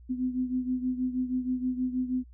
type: beating tone pair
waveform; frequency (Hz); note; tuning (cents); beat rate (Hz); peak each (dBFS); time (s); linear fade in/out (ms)
sine; 252.4 / 258.7; B3 / C4; +38 / -19; 6.3; -28 / -33; 0.09-2.24; 20
effects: added 60 Hz sine -48 dBFS peak until 2.33 s